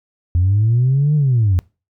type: linear two-way sweep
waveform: sine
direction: up then down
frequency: 84.6 to 153 to 84.6 Hz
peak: -10 dBFS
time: 0.35-1.59 s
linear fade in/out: 0 ms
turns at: 1.15 s
effects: noise-tail reverb RT60 0.3 s tail -25 dB re dry + tanh soft clip ceiling -8 dBFS